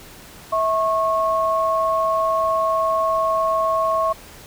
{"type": "tone pair together", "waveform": "sine", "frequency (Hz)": [650, 1093.2], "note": ["E5", "C#6"], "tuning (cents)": [-24, -24], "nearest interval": "major sixth", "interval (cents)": 900, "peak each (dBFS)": [-20, -19], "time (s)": [0.52, 4.13], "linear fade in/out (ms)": 10, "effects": ["pink hiss -42 dBFS RMS until 4.46 s"]}